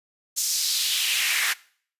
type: noise with high-pass filter sweep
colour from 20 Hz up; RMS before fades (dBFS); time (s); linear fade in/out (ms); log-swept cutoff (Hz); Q
pink; -24; 0.36-1.54; 20; 6400 to 1700; 2.2
effects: noise-tail reverb RT60 0.5 s tail -21 dB re dry + resampled to 32000 Hz